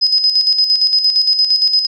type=tone with tremolo; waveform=sine; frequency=5040 Hz; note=D#8; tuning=21 cents sharp; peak=-8 dBFS; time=0.01-1.87 s; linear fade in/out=20 ms; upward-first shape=square; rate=8.7 Hz; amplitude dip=55%; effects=none